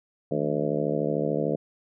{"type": "harmonic tone with a mistuned harmonic", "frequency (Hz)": 73.42, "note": "D2", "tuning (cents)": 0, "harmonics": [2, 3, 4, 5, 6, 7, 8, 9], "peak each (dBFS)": [-31, -33, -31, -35, -30, -30, -33, -35], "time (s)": [0.31, 1.56], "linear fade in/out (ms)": 5, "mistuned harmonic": 2, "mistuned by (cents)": 120, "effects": []}